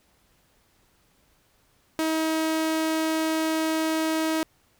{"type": "tone", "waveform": "sawtooth", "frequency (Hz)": 318.4, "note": "D#4", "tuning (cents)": 40, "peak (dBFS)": -19, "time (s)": [1.99, 4.43], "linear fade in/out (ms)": 0, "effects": ["pink hiss -64 dBFS RMS until 4.79 s"]}